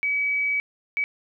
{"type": "tone bursts at uneven times", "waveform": "sine", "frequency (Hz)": 2279, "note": "C#7", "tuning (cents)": 47, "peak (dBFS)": -21, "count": 2, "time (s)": [[0.03, 0.6], [0.97, 1.04]], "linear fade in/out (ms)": 0, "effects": ["10-bit"]}